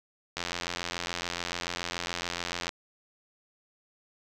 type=click train; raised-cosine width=0.2 ms; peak=-14 dBFS; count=203; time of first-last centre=0.37-2.692 s; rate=87 Hz; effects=none